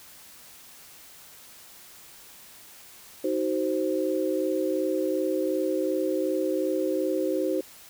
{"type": "chord", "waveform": "sine", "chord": "C diminished", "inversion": "first", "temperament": "just", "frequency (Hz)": [314, 376.7, 523.3], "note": ["Eb4", "Gb4", "C5"], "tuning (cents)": [16, 31, 0], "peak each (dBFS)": -28, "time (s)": [3.24, 7.61], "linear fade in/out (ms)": 5, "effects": ["white hiss -49 dBFS RMS until 7.89 s"]}